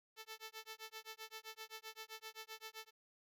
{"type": "tone with tremolo", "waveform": "5% pulse", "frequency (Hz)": 440.7, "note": "A4", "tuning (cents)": 3, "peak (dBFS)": -35, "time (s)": [0.16, 2.91], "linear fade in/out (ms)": 50, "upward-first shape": "sine", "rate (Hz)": 7.7, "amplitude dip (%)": 100, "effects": []}